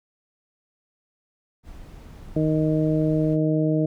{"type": "noise", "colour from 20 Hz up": "brown", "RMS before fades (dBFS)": -41, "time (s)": [1.63, 3.38], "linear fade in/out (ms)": 50}
{"type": "harmonic tone", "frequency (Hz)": 155.56, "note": "D#3", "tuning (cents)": 0, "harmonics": [1, 2, 3, 4], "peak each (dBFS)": [-22, -22, -28, -28], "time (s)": [2.36, 3.86], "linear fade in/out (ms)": 5}
{"effects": []}